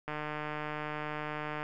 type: click train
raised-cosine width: 0.5 ms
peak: -22 dBFS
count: 235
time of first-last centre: 0.08-1.63 s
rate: 151 Hz
effects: none